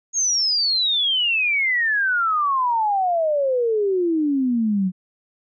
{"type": "exponential sweep", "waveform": "sine", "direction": "down", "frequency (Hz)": [6650, 180], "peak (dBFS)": -17, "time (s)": [0.13, 4.92], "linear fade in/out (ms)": 50, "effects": []}